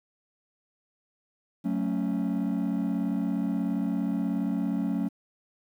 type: chord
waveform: triangle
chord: F# minor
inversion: none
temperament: just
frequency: 185 / 222 / 277.5 Hz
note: F#3 / A3 / C#4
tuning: 0 / +16 / +2 cents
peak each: -27 dBFS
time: 1.64-5.09 s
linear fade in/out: 20 ms
effects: tanh soft clip ceiling -19 dBFS + 10-bit